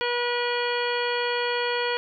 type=harmonic tone with a mistuned harmonic; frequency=483.6 Hz; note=B4; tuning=36 cents flat; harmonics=1 / 2 / 3 / 4 / 5 / 6 / 7 / 9; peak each=-27 / -30 / -32 / -33 / -34 / -35 / -35 / -37 dBFS; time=0.01-1.97 s; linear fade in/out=0 ms; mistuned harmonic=7; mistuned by=-38 cents; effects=none